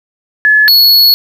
sine / square tone pair in turn, 1713 / 4372 Hz, A6 / C#8, -47 / -25 cents, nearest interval octave + major third, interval 1622 cents, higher second, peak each -4 dBFS, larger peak neither, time 0.45-0.68 / 0.68-1.14 s, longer second, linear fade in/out 0 ms, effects 7-bit

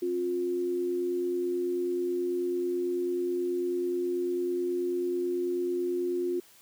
sine tone pair together, 266.3 / 355.5 Hz, C4 / F4, +31 / +31 cents, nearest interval perfect fourth, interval 500 cents, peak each -37 / -27 dBFS, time 0.02-6.4 s, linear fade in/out 5 ms, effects white hiss -57 dBFS RMS until 6.61 s + high-pass 80 Hz 12 dB/octave

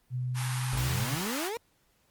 sine tone with pitch glide, 125.7 to 127.68 Hz, B2 to C3, +31 to -42 cents, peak -29 dBFS, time 0.1-1.18 s, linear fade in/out 50 ms, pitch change +27 cents, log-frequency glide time 0.3-0.78 s
pink high-pass noise, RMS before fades -36 dBFS, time 0.34-1.51 s, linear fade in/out 50 ms, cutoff 790 Hz, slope 96 dB/octave
30% pulse exponential sweep, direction up, 48.52 to 488.2 Hz, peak -30 dBFS, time 0.73-1.57 s, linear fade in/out 0 ms
effects pink hiss -69 dBFS RMS until 2.1 s + Opus 32 kbps

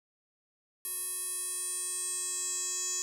square tone with band-pass filter sweep, 365.8 Hz, F#4, 20 cents flat, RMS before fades -35 dBFS, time 0.85-3.02 s, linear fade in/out 0 ms, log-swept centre 11000 to 6900 Hz, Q 8, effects none

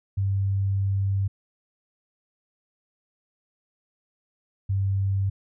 sine tone pair in turn, 98 / 97.63 Hz, G2 / G2, 0 / -7 cents, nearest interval unison, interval 7 cents, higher first, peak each -21 dBFS, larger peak neither, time 0.17-1.28 / 4.69-5.3 s, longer first, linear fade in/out 10 ms, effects none

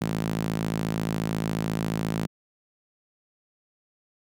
sawtooth tone with high-pass filter, 54.2 Hz, A1, 25 cents flat, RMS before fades -28 dBFS, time 0.01-2.27 s, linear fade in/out 10 ms, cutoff 170 Hz, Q 2.3, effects none

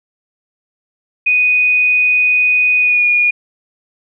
sine tone with pitch glide, 2486 to 2440 Hz, D#7 to D#7, -2 to -34 cents, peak -9 dBFS, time 1.26-3.31 s, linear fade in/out 10 ms, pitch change -32 cents, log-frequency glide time 2.79-3.07 s, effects none

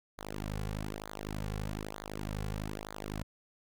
sawtooth tone with flanger, 51.9 Hz, G#1, in tune, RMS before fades -39 dBFS, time 0.18-3.23 s, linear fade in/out 5 ms, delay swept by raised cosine 0.36 to 3.26 ms, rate 1.1 Hz, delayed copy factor -0.95, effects none

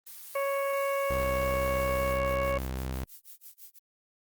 blue noise, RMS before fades -45 dBFS, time 0.06-2.13 s, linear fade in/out 10 ms
harmonic tone, 554.4 Hz, C#5, in tune, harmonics 1 / 2 / 3 / 4 / 5, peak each -28 / -33 / -43 / -38 / -46 dBFS, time 0.35-2.58 s, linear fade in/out 5 ms
sawtooth tone, 64.9 Hz, C2, 13 cents flat, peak -28 dBFS, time 1.1-3.04 s, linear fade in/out 0 ms
violet noise with tremolo, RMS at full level -46 dBFS, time 1.6-3.79 s, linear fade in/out 10 ms, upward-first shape sine, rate 6 Hz, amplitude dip 100%
effects Opus 24 kbps

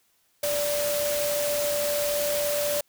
sine tone in noise, 584 Hz, D5, 10 cents flat, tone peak -25 dBFS, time 0.43-2.81 s, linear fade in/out 5 ms, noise white, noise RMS -30 dBFS, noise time 0.43-2.81 s, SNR +2 dB, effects white hiss -67 dBFS RMS until 2.88 s

